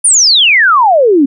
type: exponential sweep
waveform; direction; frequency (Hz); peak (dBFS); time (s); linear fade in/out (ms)
sine; down; 9870 to 260.3; -4; 0.04-1.26; 10
effects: none